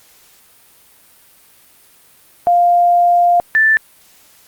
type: tone pair in turn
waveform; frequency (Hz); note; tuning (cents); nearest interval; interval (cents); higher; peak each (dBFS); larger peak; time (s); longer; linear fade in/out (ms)
sine; 700 / 1763.9; F5 / A6; +4 / +4; octave + major third; 1600; second; -8; neither; 2.47-3.4 / 3.55-3.77; first; 0
effects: white hiss -48 dBFS RMS until 4.47 s + Opus 48 kbps